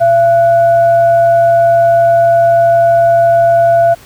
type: tone with frequency modulation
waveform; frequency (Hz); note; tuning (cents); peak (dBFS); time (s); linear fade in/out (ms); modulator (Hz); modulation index
sine; 678; E5; +49; -5; 0-3.95; 20; 797; 0.23
effects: pink hiss -39 dBFS RMS until 4.05 s